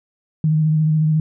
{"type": "tone with vibrato", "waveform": "sine", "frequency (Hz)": 155.56, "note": "D#3", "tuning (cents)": 0, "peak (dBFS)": -13, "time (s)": [0.44, 1.2], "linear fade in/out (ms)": 2, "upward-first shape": "sine", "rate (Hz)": 14, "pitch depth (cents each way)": 26, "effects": []}